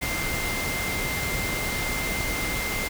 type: tone in noise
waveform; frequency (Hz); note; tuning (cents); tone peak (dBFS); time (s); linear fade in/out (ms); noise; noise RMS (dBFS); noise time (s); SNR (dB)
sine; 2093; C7; 0; -30; 0.01-2.89; 20; pink; -29; 0.01-2.89; -4
effects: none